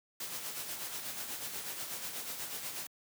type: noise with tremolo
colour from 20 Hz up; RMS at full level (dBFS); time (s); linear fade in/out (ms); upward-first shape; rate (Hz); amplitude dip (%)
white; -39; 0.2-2.87; 5; sine; 8.2; 45
effects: high-pass 100 Hz 12 dB/octave